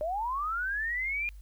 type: linear sweep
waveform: sine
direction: up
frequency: 587.3 to 2443 Hz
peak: -29 dBFS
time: 0.01-1.29 s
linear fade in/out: 0 ms
effects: added 50 Hz sine -44 dBFS peak until 1.41 s + white hiss -67 dBFS RMS until 1.41 s

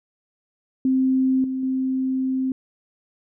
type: tone with level steps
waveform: sine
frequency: 261.6 Hz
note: C4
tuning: in tune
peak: -16 / -23 / -20 dBFS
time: 0.85-2.52 s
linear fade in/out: 2 ms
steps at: 1.44 / 1.63 s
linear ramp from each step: 2 ms
effects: none

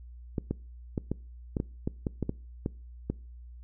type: clicks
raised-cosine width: 3 ms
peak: -16 dBFS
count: 12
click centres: 0.382 / 0.51 / 0.978 / 1.116 / 1.568 / 1.601 / 1.875 / 2.068 / 2.227 / 2.294 / 2.661 / 3.1 s
effects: noise-tail reverb RT60 0.4 s tail -24 dB re dry + added 60 Hz sine -44 dBFS peak until 3.63 s

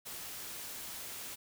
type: noise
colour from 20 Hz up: white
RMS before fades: -44 dBFS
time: 0.05-1.36 s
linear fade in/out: 20 ms
effects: none

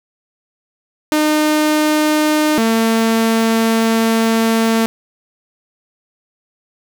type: tone pair in turn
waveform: sawtooth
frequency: 305 / 225.6 Hz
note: D#4 / A3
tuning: -34 / +44 cents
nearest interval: perfect fourth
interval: 522 cents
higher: first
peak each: -8 dBFS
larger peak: neither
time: 1.12-2.58 / 2.58-4.86 s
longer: second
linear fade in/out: 0 ms
effects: none

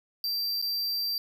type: tone with dropouts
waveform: square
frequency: 4699 Hz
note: D8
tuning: in tune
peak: -28 dBFS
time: 0.24-1.18 s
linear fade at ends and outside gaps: 1 ms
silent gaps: 0.616-0.624 s
effects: none

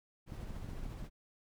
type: noise with tremolo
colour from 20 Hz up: brown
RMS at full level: -43 dBFS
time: 0.26-1.1 s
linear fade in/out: 50 ms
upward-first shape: sine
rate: 14 Hz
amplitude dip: 25%
type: clicks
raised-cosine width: 5 ms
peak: -33 dBFS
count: 10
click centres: 0.322 / 0.431 / 0.507 / 0.566 / 0.645 / 0.69 / 0.733 / 0.831 / 0.863 / 1.026 s
effects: none

